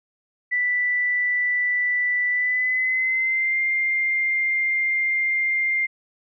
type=tone with pitch glide; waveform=sine; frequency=1975.5 to 2105 Hz; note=B6 to C7; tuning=0 to +10 cents; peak=-19 dBFS; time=0.51-5.87 s; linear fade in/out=20 ms; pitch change=+110 cents; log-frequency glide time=2.3-3.62 s; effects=none